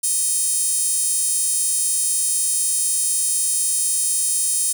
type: tone with high-pass filter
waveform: 5% pulse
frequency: 624 Hz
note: D#5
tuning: 5 cents sharp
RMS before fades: -20 dBFS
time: 0.03-4.73 s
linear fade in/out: 10 ms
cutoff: 10000 Hz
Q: 3.5
effects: none